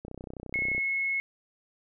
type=click train; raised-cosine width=2 ms; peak=-26 dBFS; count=24; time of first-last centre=0.05-0.78 s; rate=31.5 Hz
type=tone; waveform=sine; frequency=2181 Hz; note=C#7; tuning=29 cents flat; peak=-26 dBFS; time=0.54-1.2 s; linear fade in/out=0 ms
effects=none